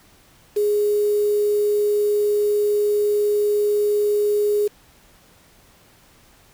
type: tone with quantisation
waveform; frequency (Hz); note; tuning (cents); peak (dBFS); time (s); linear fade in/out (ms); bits
sine; 415.3; G#4; 0; -16; 0.56-4.68; 10; 6
effects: pink hiss -53 dBFS RMS until 6.53 s